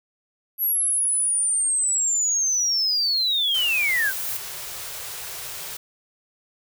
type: linear sweep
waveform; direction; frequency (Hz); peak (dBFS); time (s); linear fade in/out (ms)
sine; down; 11700 to 1478; -19; 0.58-4.13; 50
type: noise with exponential growth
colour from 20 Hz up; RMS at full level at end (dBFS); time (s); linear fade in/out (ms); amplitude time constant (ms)
violet; -28; 1.1-4.37; 5; 710
type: band-stop noise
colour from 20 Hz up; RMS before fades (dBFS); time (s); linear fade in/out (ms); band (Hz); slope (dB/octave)
white; -34; 3.54-5.77; 5; 170 to 360; 48
effects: none